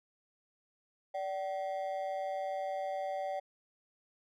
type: ring-modulated tone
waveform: triangle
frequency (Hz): 672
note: E5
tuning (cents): +33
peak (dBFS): -29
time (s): 1.14-3.4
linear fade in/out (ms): 10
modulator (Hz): 90.3
effects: none